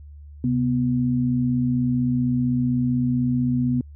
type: tone pair together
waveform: sine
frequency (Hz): 130.81 / 246.6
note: C3 / B3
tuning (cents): 0 / -2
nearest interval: major seventh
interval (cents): 1098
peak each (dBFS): -23 / -20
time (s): 0.44-3.81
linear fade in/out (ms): 2
effects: added 73 Hz sine -39 dBFS peak until 3.95 s